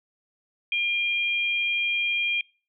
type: tone pair together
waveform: sine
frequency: 2406 / 3214 Hz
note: D7 / G7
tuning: +41 / +43 cents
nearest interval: perfect fourth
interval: 502 cents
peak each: -23 / -29 dBFS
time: 0.72-2.41 s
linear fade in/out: 2 ms
effects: noise-tail reverb RT60 0.4 s tail -26 dB re dry